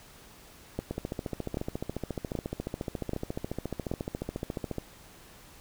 two click trains, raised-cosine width 2 ms, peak -19 / -17 dBFS, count 56 / 5, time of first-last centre 0.91-4.783 / 0.79-3.915 s, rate 14.2 / 1.28 Hz, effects pink hiss -53 dBFS RMS until 5.6 s

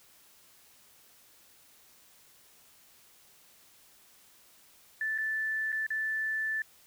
sine tone with dropouts, 1757 Hz, A6, 3 cents flat, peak -29 dBFS, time 5.01-6.62 s, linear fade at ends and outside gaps 2 ms, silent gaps 5.179-5.184 / 5.72-5.726 / 5.866-5.904 s, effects white hiss -60 dBFS RMS until 6.86 s

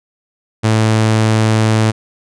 sawtooth tone, 110 Hz, A2, in tune, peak -6 dBFS, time 0.63-1.92 s, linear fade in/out 20 ms, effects resampled to 22050 Hz

